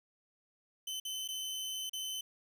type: tone with dropouts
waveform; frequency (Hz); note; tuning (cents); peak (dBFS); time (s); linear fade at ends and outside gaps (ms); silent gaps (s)
sawtooth; 3049; G7; -49; -34; 0.87-2.21; 5; 1-1.05 / 1.278-1.286 / 1.896-1.932
effects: 12-bit